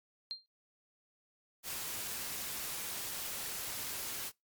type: tone with exponential decay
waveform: sine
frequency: 4186 Hz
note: C8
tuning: in tune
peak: -33 dBFS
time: 0.31-0.46 s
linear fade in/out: 0 ms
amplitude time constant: 31 ms
type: noise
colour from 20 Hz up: white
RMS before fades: -40 dBFS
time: 1.63-4.32 s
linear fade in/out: 50 ms
effects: noise-tail reverb RT60 0.2 s tail -25 dB re dry + MP3 96 kbps